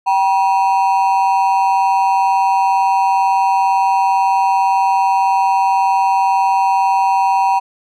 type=ring-modulated tone; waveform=triangle; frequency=869 Hz; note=A5; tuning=22 cents flat; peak=-6 dBFS; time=0.06-7.6 s; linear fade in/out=20 ms; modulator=91.1 Hz; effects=none